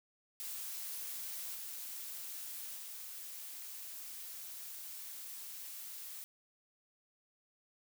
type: noise with level steps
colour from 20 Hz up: blue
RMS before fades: -43 / -45 / -47 dBFS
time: 0.4-6.24 s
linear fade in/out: 0 ms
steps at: 1.54 / 2.76 s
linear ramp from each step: 20 ms
effects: none